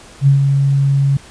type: tone with ADSR envelope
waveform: sine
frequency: 138.59 Hz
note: C#3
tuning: in tune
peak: -5 dBFS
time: 0.21-1.17 s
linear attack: 60 ms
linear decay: 120 ms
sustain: -5 dB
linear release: 4 ms
effects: pink hiss -40 dBFS RMS until 1.3 s + resampled to 22050 Hz